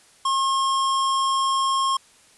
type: tone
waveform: square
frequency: 1076 Hz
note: C6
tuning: 48 cents sharp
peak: -20 dBFS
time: 0.25-1.97 s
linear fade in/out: 5 ms
effects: white hiss -54 dBFS RMS until 2.37 s + resampled to 24000 Hz